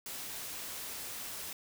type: noise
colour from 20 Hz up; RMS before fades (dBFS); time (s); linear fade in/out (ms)
white; -42; 0.06-1.53; 2
effects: none